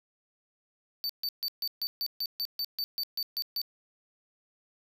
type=tone bursts; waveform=square; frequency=4569 Hz; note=D8; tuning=48 cents flat; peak=-30 dBFS; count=14; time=1.04-3.616 s; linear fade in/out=0 ms; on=54 ms; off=140 ms; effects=11-bit